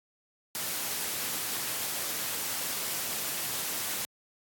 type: noise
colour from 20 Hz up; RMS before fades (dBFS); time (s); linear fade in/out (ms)
white; -33; 0.55-4.05; 0
effects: high-pass 100 Hz 12 dB/octave + AAC 64 kbps